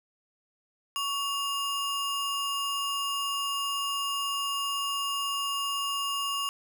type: ring-modulated tone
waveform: square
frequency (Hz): 1972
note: B6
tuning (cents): -3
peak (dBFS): -26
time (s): 0.96-6.49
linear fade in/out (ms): 0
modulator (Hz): 851
effects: none